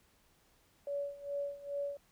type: tone with tremolo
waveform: sine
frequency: 568 Hz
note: C#5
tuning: 42 cents sharp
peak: -33 dBFS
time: 0.87-1.97 s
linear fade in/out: 2 ms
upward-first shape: sine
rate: 2.4 Hz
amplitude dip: 85%
effects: pink hiss -69 dBFS RMS until 2.11 s